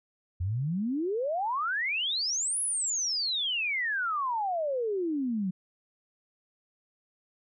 sine exponential two-way sweep, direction up then down, 84.1 to 10800 to 178.4 Hz, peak -27 dBFS, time 0.4-5.51 s, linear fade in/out 10 ms, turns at 2.61 s, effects none

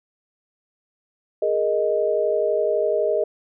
sine chord, Ab suspended second, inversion none, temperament just, 415.3 / 467.2 / 623 Hz, Ab4 / Bb4 / Eb5, 0 / +4 / +2 cents, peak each -23 / -24 / -21 dBFS, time 1.42-3.24 s, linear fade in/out 5 ms, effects none

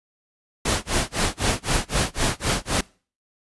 pink noise with tremolo, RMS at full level -20 dBFS, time 0.65-2.81 s, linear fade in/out 5 ms, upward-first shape sine, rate 3.9 Hz, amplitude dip 100%, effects noise-tail reverb RT60 0.4 s tail -24 dB re dry + resampled to 24000 Hz

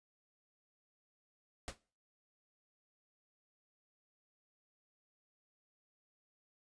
pink noise with exponential decay, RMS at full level -39 dBFS, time 1.68-1.78 s, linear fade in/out 0 ms, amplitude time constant 21 ms, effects noise-tail reverb RT60 0.4 s tail -21 dB re dry + resampled to 22050 Hz

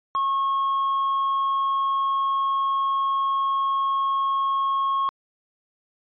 sine tone with hard clipping, 1090 Hz, C#6, 29 cents flat, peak -21 dBFS, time 0.15-5.09 s, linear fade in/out 0 ms, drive 2 dB, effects resampled to 11025 Hz

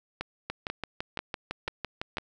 two click trains, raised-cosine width 0.3 ms, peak -16 / -16 dBFS, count 11 / 5, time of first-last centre 0.5-2.184 / 0.21-2.171 s, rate 5.94 / 2.04 Hz, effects none

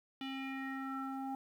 square tone with low-pass filter sweep, 268 Hz, C4, 42 cents sharp, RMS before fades -41 dBFS, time 0.21-1.35 s, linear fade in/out 2 ms, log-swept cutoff 3200 to 890 Hz, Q 4.7, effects 11-bit

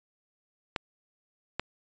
clicks, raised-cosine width 0.3 ms, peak -13 dBFS, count 2, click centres 0.762 / 1.596 s, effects resampled to 16000 Hz

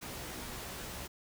pink noise with comb filter, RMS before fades -43 dBFS, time 0.01-1.08 s, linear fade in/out 20 ms, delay 16 ms, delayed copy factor +0.5, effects none

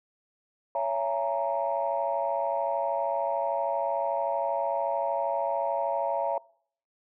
sine chord, A# half-diminished seventh, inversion first, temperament just, 559.4 / 671.3 / 839.1 / 932.3 Hz, C#5 / E5 / G#5 / A#5, +16 / +31 / +18 / 0 cents, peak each -30 / -30 / -34 / -30 dBFS, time 0.75-6.38 s, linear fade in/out 2 ms, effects noise-tail reverb RT60 0.6 s tail -24 dB re dry + tanh soft clip ceiling -16 dBFS

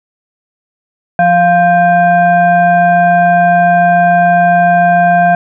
sine tone with frequency modulation, 698.5 Hz, F5, in tune, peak -5 dBFS, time 1.19-5.35 s, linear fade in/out 2 ms, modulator 873 Hz, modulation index 0.72, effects none

